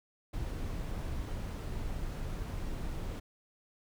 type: noise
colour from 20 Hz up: brown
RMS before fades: -37 dBFS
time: 0.33-3.2 s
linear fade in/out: 10 ms
effects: none